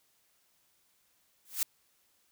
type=noise with exponential growth; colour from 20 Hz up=blue; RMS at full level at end=-26 dBFS; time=1.45-1.63 s; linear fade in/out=2 ms; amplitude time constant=39 ms; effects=white hiss -71 dBFS RMS until 2.31 s